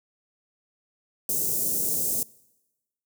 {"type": "band-stop noise", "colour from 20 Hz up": "white", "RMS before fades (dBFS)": -26, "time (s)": [1.29, 2.23], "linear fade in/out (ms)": 2, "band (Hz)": [520, 6800], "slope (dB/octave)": 24, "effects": ["noise-tail reverb RT60 1.0 s tail -23 dB re dry", "high-pass 100 Hz 12 dB/octave"]}